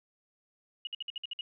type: tone bursts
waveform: sine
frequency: 2889 Hz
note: F#7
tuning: 42 cents flat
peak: -34 dBFS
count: 8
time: 0.85-1.41 s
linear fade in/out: 2 ms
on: 21 ms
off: 56 ms
effects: none